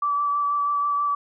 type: tone with vibrato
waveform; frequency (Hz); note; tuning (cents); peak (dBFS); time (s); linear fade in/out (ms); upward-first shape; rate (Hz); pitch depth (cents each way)
sine; 1156; D6; -28; -20; 0.02-1.15; 5; sine; 6.2; 14
effects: none